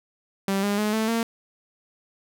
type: tone with pitch steps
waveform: sawtooth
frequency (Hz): 195.4 / 203.3 / 211.6 / 220.2 / 229.2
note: G3 / G#3 / G#3 / A3 / A#3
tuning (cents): -5 / -37 / +33 / +2 / -29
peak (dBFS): -18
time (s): 0.48-1.23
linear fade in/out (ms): 2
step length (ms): 150
effects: none